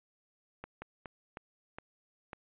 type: slowing click train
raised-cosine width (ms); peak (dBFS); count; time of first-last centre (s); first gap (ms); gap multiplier
0.5; -27; 6; 0.64-2.332; 180; 1.32
effects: resampled to 8000 Hz